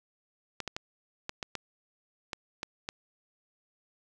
clicks, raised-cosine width 0.2 ms, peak -17 dBFS, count 9, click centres 0.603 / 0.677 / 0.765 / 1.294 / 1.428 / 1.553 / 2.332 / 2.631 / 2.889 s, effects none

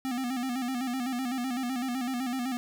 square tone with vibrato, 252.8 Hz, B3, 41 cents sharp, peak -30 dBFS, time 0.05-2.57 s, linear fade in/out 0 ms, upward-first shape square, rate 7.9 Hz, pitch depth 76 cents each way, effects 11-bit

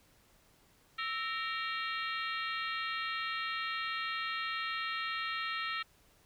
harmonic tone with a mistuned harmonic, 463.1 Hz, A#4, 11 cents flat, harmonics 3 / 4 / 5 / 6 / 7 / 8 / 9, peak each -38 / -40 / -42 / -44 / -45 / -46 / -47 dBFS, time 0.98-5.83 s, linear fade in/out 10 ms, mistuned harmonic 3, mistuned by -97 cents, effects pink hiss -66 dBFS RMS until 6.25 s

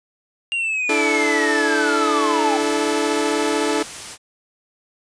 triangle linear sweep, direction down, 2800 to 772 Hz, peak -18 dBFS, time 0.52-2.57 s, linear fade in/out 0 ms
sawtooth chord, D suspended second, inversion none, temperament equal with one note detuned, 293.7 / 329.6 / 433.7 Hz, D4 / E4 / A4, 0 / 0 / -25 cents, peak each -19 / -20 / -17 dBFS, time 0.89-3.83 s, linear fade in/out 5 ms
white noise, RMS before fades -33 dBFS, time 2.57-4.18 s, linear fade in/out 50 ms
effects resampled to 22050 Hz

